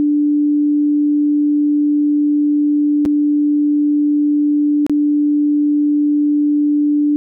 sine tone with dropouts, 294.2 Hz, D4, 3 cents sharp, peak -11 dBFS, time 0-7.16 s, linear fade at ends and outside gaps 0 ms, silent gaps 3.052-3.059 / 4.865-4.896 s, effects none

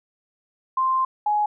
sine tone pair in turn, 1046.5 / 837.7 Hz, C6 / G#5, 0 / +15 cents, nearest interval major third, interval 385 cents, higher first, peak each -18 dBFS, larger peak neither, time 0.77-1.05 / 1.26-1.46 s, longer first, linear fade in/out 5 ms, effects none

